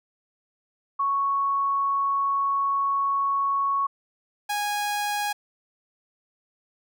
sine / sawtooth tone pair in turn, 1108.7 / 825.8 Hz, C#6 / G#5, 0 / -10 cents, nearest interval perfect fourth, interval 510 cents, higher first, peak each -21 dBFS, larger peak neither, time 0.99-3.87 / 4.49-5.33 s, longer first, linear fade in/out 10 ms, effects none

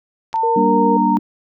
clicks, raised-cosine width 0.2 ms, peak -22 dBFS, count 2, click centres 0.33 / 0.359 s
sine tone with pitch glide, 899 to 924.8 Hz, A5 to A#5, +37 to -14 cents, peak -15 dBFS, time 0.34-1.17 s, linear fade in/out 0 ms, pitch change +49 cents, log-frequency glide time 0.51-0.67 s
sine tone, 466.2 Hz, A#4, in tune, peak -17 dBFS, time 0.43-0.97 s, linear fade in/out 5 ms
sine chord, G minor, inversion none, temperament just, 196 / 235.2 / 294 Hz, G3 / Bb3 / D4, 0 / +16 / +2 cents, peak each -19 dBFS, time 0.56-1.19 s, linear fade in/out 5 ms
effects none

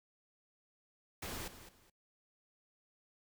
pink noise with echo, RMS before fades -43 dBFS, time 1.22-1.48 s, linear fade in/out 5 ms, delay 210 ms, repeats 2, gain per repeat -12 dB, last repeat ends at 1.9 s, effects noise-tail reverb RT60 0.1 s tail -23 dB re dry

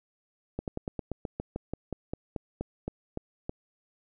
slowing click train, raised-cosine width 2 ms, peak -19 dBFS, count 17, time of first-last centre 0.59-3.494 s, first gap 88 ms, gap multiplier 1.09, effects none

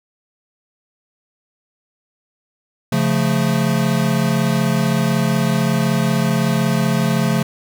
square chord, Db augmented, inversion none, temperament equal, 138.59 / 174.61 / 220 Hz, Db3 / F3 / A3, 0 / 0 / 0 cents, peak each -20 dBFS, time 2.92-7.43 s, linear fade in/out 5 ms, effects none

